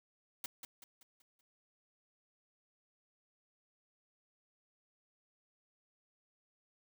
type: noise with echo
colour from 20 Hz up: white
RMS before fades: -41 dBFS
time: 0.44-0.46 s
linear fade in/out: 2 ms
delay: 190 ms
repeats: 5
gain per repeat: -7 dB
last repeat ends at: 1.41 s
effects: none